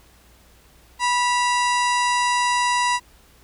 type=harmonic tone with a mistuned harmonic; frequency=980 Hz; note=B5; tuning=14 cents flat; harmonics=1 / 2 / 3 / 4 / 5 / 6 / 7 / 8 / 9 / 10; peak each=-19 / -25 / -29 / -31 / -33 / -35 / -36 / -37 / -38 / -39 dBFS; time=0.99-3 s; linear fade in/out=50 ms; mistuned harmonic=3; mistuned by=-100 cents; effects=added 60 Hz sine -54 dBFS peak until 3.43 s + pink hiss -54 dBFS RMS until 3.43 s